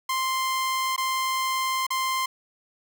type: tone with dropouts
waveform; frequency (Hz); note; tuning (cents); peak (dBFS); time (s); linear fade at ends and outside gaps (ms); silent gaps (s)
sawtooth; 1047; C6; +1; -20; 0.09-2.26; 5; 0.963-0.978 / 1.867-1.904
effects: none